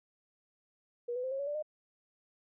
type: tone with pitch steps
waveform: sine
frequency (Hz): 480 / 499.5 / 519.8 / 541 / 563 / 585.9 / 609.7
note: B4 / B4 / C5 / C#5 / C#5 / D5 / D#5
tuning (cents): -49 / +20 / -11 / -42 / +27 / -4 / -35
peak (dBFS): -33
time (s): 1.08-1.626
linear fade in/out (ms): 10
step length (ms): 78
effects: none